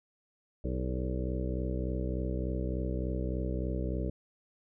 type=harmonic tone with a mistuned harmonic; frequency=63.4 Hz; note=B1; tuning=46 cents sharp; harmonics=1 / 2 / 3 / 4 / 5 / 6 / 7 / 8 / 9; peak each=-33 / -38 / -39 / -44 / -40 / -44 / -43 / -45 / -44 dBFS; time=0.64-4.1 s; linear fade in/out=5 ms; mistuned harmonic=6; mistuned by=+59 cents; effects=none